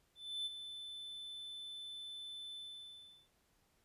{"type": "tone with ADSR envelope", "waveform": "triangle", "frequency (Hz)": 3520, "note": "A7", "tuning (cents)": 0, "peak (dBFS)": -35, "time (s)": [0.15, 3.29], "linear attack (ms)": 310, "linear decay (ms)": 24, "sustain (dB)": -9, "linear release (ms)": 740, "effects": ["pink hiss -75 dBFS RMS until 3.84 s", "resampled to 32000 Hz"]}